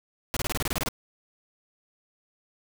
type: noise bursts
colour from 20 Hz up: pink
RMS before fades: -28 dBFS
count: 11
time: 0.34-0.886 s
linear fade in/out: 0 ms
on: 26 ms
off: 26 ms
effects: none